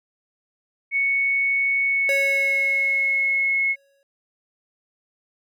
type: tone with pitch glide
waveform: sine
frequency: 2217 to 2180 Hz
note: C#7 to C#7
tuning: 0 to -29 cents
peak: -18 dBFS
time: 0.91-3.76 s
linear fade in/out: 50 ms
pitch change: -29 cents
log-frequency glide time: 1.86-2.55 s
type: tone with exponential decay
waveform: square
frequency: 554.4 Hz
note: C#5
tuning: in tune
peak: -23 dBFS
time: 2.09-4.03 s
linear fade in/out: 1 ms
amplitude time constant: 420 ms
effects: none